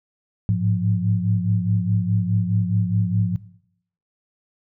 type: tone cluster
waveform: sine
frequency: 104.7 / 109.5 / 176.6 Hz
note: G#2 / A2 / F3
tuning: +15 / -8 / +20 cents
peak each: -22 dBFS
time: 0.49-3.36 s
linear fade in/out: 0 ms
effects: noise-tail reverb RT60 0.7 s tail -18 dB re dry